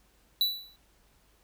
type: tone with exponential decay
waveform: square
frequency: 3951 Hz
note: B7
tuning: in tune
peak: -21 dBFS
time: 0.41-0.76 s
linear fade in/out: 1 ms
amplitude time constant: 76 ms
effects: added 50 Hz sine -66 dBFS peak until 1.43 s + pink hiss -66 dBFS RMS until 1.43 s